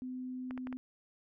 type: tone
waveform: sine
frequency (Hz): 254.5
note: C4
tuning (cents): -48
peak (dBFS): -38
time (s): 0.02-0.77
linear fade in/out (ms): 0
type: clicks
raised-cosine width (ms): 0.5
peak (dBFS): -30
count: 4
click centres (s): 0.509 / 0.577 / 0.671 / 0.727
effects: none